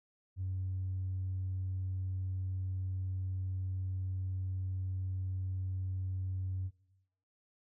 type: tone with tanh clipping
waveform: triangle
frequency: 93.6 Hz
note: F#2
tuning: 20 cents sharp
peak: -34 dBFS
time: 0.36-6.71 s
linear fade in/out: 50 ms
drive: 5 dB
effects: noise-tail reverb RT60 0.9 s tail -20 dB re dry